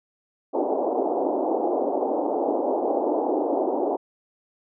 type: band-pass noise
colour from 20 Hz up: pink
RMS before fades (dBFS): -24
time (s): 0.53-3.97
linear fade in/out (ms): 20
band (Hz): 280 to 850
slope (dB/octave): 48
effects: none